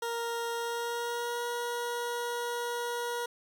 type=tone with pitch glide; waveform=20% pulse; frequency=466.9 to 478.4 Hz; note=A#4 to A#4; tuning=+3 to +45 cents; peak=-27 dBFS; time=0.02-3.26 s; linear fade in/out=5 ms; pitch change=+42 cents; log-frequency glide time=0.54-1.45 s; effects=11-bit